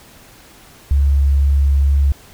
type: tone with vibrato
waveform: sine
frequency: 69.8 Hz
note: C#2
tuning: 13 cents sharp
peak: -10 dBFS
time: 0.91-2.12 s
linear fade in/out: 0 ms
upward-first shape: triangle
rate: 2.1 Hz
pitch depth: 8 cents each way
effects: pink hiss -44 dBFS RMS until 2.33 s